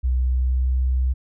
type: tone with pitch glide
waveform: sine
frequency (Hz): 63 to 63.95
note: B1 to C2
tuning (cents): +35 to -39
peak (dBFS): -17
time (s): 0.03-1.14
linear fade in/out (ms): 20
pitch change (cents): +26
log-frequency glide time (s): 0.16-0.72
effects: none